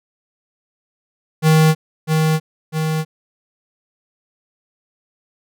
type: tone with echo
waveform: square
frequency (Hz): 157.4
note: D#3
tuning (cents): +20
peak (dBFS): -10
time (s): 1.42-1.75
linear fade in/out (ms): 50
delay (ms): 650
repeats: 2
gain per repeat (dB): -4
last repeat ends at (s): 3.05
effects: none